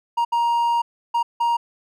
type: tone bursts at uneven times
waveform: triangle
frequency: 940 Hz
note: A#5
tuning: 14 cents sharp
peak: -15 dBFS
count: 4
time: 0.17-0.25 / 0.32-0.82 / 1.14-1.23 / 1.4-1.57 s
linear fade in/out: 10 ms
effects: none